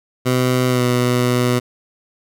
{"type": "tone with pitch glide", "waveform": "15% pulse", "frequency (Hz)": [126.7, 123.52], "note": ["B2", "B2"], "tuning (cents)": [45, 1], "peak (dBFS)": -8, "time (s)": [0.25, 1.6], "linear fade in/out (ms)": 20, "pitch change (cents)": -44, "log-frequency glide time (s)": [0.69, 0.83], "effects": []}